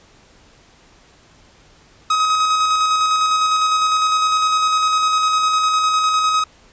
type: tone with tremolo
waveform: 45% pulse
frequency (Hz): 1266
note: D#6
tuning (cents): +30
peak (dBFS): -13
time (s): 2.1-6.44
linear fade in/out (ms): 5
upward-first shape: square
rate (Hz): 9.9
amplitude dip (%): 25
effects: pink hiss -50 dBFS RMS until 6.72 s + resampled to 16000 Hz